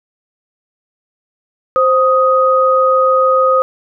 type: tone pair together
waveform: sine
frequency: 523.3 / 1250 Hz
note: C5 / D#6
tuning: 0 / +8 cents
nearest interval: octave + minor third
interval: 1508 cents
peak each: -11 dBFS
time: 1.76-3.62 s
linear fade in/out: 0 ms
effects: none